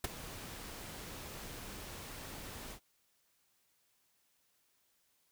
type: noise with ADSR envelope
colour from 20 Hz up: pink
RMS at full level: -32 dBFS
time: 0.04-2.8 s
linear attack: 4 ms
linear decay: 18 ms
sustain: -15 dB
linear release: 83 ms
effects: white hiss -75 dBFS RMS until 5.31 s